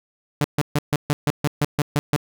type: tone bursts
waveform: sawtooth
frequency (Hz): 146.83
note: D3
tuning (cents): 0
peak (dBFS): -13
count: 11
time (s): 0.41-2.162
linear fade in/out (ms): 0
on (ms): 32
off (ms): 140
effects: none